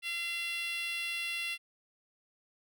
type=tone with high-pass filter; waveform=10% pulse; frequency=684 Hz; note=F5; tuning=36 cents flat; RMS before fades=-36 dBFS; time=0.02-1.58 s; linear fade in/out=50 ms; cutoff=2500 Hz; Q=4.2; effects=none